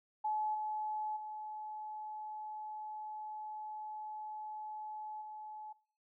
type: tone with level steps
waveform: sine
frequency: 856 Hz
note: A5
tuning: 48 cents flat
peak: -32 / -35 / -41 / -44 dBFS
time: 0.24-5.73 s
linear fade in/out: 10 ms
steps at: 0.54 / 1.16 / 5.21 s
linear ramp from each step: 10 ms
effects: noise-tail reverb RT60 0.5 s tail -22 dB re dry